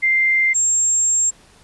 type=tone pair in turn; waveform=sine; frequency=2093 / 7500 Hz; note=C7 / A#8; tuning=0 / +10 cents; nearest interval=octave + minor seventh; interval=2210 cents; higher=second; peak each=-13 / -14 dBFS; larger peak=first; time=0.02-0.54 / 0.54-1.31 s; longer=second; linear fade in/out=20 ms; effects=pink hiss -50 dBFS RMS until 1.63 s + resampled to 24000 Hz